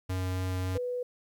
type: tone with vibrato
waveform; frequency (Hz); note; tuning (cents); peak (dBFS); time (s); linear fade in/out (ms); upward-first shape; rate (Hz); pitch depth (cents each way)
square; 92.5; F#2; 0; -30; 0.09-0.78; 10; triangle; 3.6; 8
type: tone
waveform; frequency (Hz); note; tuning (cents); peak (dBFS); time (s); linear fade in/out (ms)
sine; 493.9; B4; 0; -30; 0.75-1.03; 5
effects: 11-bit